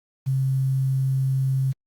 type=tone with quantisation; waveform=sine; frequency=133.3 Hz; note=C3; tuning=33 cents sharp; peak=-19 dBFS; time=0.26-1.73 s; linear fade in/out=20 ms; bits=8; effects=Opus 48 kbps